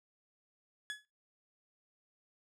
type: tone with exponential decay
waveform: 30% pulse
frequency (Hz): 1697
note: G#6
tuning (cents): +37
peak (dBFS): -32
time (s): 0.9-1.05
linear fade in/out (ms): 0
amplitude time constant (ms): 32
effects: noise-tail reverb RT60 0.3 s tail -22 dB re dry + low-pass 9000 Hz 12 dB/octave